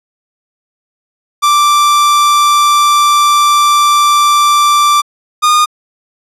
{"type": "tone pair in turn", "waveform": "45% pulse", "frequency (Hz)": [1174.7, 1221.1], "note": ["D6", "D#6"], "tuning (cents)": [0, -33], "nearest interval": "minor second", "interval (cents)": 67, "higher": "second", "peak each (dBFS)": -6, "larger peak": "neither", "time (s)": [[1.42, 5.02], [5.42, 5.66]], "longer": "first", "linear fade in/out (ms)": 20, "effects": ["low-pass 11000 Hz 12 dB/octave"]}